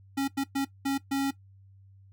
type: tone bursts at uneven times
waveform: square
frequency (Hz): 274.5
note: C#4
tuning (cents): -17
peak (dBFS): -26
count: 5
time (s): 0.17-0.28 / 0.37-0.44 / 0.55-0.65 / 0.85-0.98 / 1.11-1.31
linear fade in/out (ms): 10
effects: noise-tail reverb RT60 0.1 s tail -17 dB re dry + added 97 Hz sine -52 dBFS peak until 2.12 s